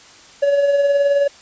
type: tone with tremolo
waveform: triangle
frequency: 566 Hz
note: C#5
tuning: 36 cents sharp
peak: -9 dBFS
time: 0.42-1.28 s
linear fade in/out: 10 ms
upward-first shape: sine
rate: 19 Hz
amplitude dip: 40%
effects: white hiss -44 dBFS RMS until 1.41 s + resampled to 16000 Hz